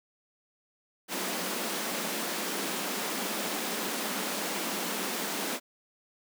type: high-pass noise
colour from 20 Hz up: pink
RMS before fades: -33 dBFS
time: 1.08-5.6 s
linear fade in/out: 50 ms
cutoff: 180 Hz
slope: 96 dB/octave
effects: none